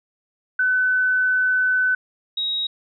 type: tone pair in turn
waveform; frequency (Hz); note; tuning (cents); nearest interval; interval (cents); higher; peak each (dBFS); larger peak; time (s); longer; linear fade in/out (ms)
sine; 1508 / 3800; F#6 / A#7; +32 / +33; octave + major third; 1601; second; -16 / -21; first; 0.59-1.95 / 2.37-2.67; first; 5
effects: none